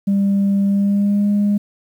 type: tone with pitch glide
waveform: sine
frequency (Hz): 198.4 to 204.7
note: G3 to G#3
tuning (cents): +21 to -25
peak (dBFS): -11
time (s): 0.07-1.58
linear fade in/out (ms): 10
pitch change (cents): +54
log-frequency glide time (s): 0.65-1.28
effects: tanh soft clip ceiling -11 dBFS + 8-bit